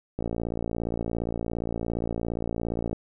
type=click train; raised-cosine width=2 ms; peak=-16 dBFS; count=158; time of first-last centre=0.19-2.93 s; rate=57.3 Hz; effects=none